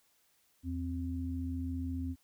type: tone pair together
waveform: sine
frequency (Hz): 82.4 / 261.6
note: E2 / C4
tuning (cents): 0 / 0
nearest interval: octave + minor sixth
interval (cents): 2000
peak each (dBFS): -36 / -37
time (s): 0.63-2.16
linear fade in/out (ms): 50
effects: white hiss -71 dBFS RMS until 2.23 s